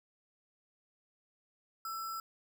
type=tone with sample-and-hold; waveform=sine; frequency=1329 Hz; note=E6; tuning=14 cents sharp; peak=-37 dBFS; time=1.85-2.2 s; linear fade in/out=2 ms; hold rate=6300 Hz; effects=none